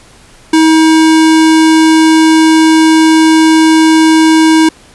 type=tone; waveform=square; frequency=318.7 Hz; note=D#4; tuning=42 cents sharp; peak=-4 dBFS; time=0.53-4.69 s; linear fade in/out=5 ms; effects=pink hiss -40 dBFS RMS until 4.94 s + resampled to 24000 Hz